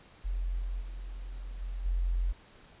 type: tone with level steps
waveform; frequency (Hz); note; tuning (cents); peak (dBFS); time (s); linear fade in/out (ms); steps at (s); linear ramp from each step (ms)
sine; 43.85; F1; +8; -29 / -31 / -37 / -33 / -26; 0.24-2.33; 20; 0.59 / 0.8 / 1.6 / 1.84; 20
effects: pink hiss -57 dBFS RMS until 2.8 s + resampled to 8000 Hz